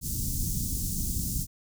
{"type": "band-stop noise", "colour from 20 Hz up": "pink", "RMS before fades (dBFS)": -30, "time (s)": [0.01, 1.47], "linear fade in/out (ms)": 50, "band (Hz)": [230, 6000], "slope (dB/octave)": 24, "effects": []}